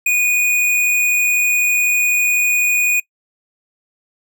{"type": "tone", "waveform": "square", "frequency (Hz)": 2466, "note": "D#7", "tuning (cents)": -16, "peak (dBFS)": -13, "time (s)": [0.06, 3], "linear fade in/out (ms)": 5, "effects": ["noise-tail reverb RT60 0.1 s tail -24 dB re dry"]}